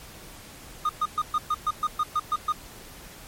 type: tone bursts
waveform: triangle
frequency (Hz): 1228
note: D#6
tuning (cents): -23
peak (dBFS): -19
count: 11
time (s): 0.85-2.523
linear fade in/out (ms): 5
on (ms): 43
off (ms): 120
effects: pink hiss -45 dBFS RMS until 3.27 s + MP3 64 kbps